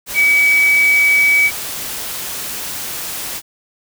sine tone in noise, 2279 Hz, C#7, 47 cents sharp, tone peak -9 dBFS, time 0.14-1.51 s, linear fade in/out 50 ms, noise white, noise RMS -25 dBFS, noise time 0.06-3.42 s, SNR +13 dB, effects none

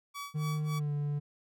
sawtooth tone with tremolo, 1140 Hz, C#6, 48 cents sharp, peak -34 dBFS, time 0.14-0.8 s, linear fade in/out 20 ms, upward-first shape sine, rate 3.6 Hz, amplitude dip 95%
triangle tone with pitch glide, 151.8 to 145.87 Hz, D#3 to D3, -42 to -11 cents, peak -28 dBFS, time 0.34-1.2 s, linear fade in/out 20 ms, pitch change -69 cents, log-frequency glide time 0.7-0.92 s
effects none

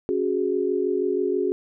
sine chord, C# suspended fourth, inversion none, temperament just, 277.2 / 369.6 / 415.8 Hz, C#4 / F#4 / G#4, 0 / -2 / +2 cents, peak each -29 / -23 / -25 dBFS, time 0.09-1.52 s, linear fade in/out 0 ms, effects none

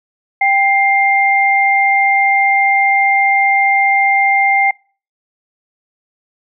sine tone pair together, 788.5 / 2105 Hz, G5 / C7, +10 / +10 cents, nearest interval octave + perfect fourth, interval 1700 cents, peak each -12 dBFS, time 0.41-4.71 s, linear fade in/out 5 ms, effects noise-tail reverb RT60 0.4 s tail -26 dB re dry

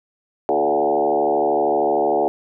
sine tone with frequency modulation, 572 Hz, D5, 46 cents flat, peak -15 dBFS, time 0.49-2.28 s, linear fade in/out 0 ms, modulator 73 Hz, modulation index 3.3, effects none

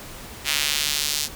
square tone with high-pass filter sweep, 73.42 Hz, D2, in tune, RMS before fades -24 dBFS, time 0.44-1.29 s, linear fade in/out 50 ms, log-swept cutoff 2600 to 4700 Hz, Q 1.2, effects pink hiss -39 dBFS RMS until 1.35 s

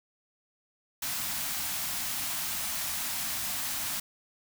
white band-stop noise, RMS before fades -33 dBFS, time 1.02-4 s, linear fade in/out 5 ms, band 310 to 620 Hz, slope 48 dB/octave, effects none

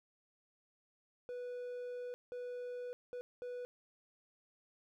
triangle tone bursts at uneven times, 492.1 Hz, B4, 6 cents flat, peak -39 dBFS, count 4, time 1.29-2.14 / 2.32-2.93 / 3.13-3.21 / 3.42-3.65 s, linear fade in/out 0 ms, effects none

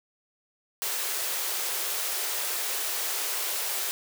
white high-pass noise, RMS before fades -30 dBFS, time 0.82-3.91 s, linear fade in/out 0 ms, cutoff 350 Hz, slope 96 dB/octave, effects none

